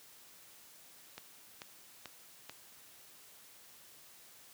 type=click train; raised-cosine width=0.2 ms; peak=-27 dBFS; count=4; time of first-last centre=1.18-2.496 s; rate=2.28 Hz; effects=white hiss -58 dBFS RMS until 4.53 s + high-pass 80 Hz 12 dB/octave